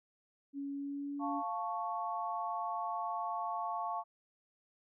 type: tone with pitch glide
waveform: sine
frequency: 280 to 285.2 Hz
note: C#4 to C#4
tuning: +18 to +49 cents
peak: -37 dBFS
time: 0.53-1.43 s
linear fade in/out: 50 ms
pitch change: +31 cents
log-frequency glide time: 0.72-1.2 s
type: chord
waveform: sine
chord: F augmented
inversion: none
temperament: equal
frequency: 698.5 / 880 / 1108.7 Hz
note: F5 / A5 / C#6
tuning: 0 / 0 / 0 cents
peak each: -39 dBFS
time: 1.19-4.04 s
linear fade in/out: 50 ms
effects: none